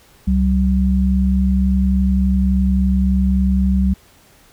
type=tone pair together; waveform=sine; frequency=67.56 / 191.1 Hz; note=C#2 / G3; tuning=-44 / -44 cents; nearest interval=octave + tritone; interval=1800 cents; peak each=-15 dBFS; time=0.27-3.94 s; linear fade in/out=10 ms; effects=pink hiss -50 dBFS RMS until 4.52 s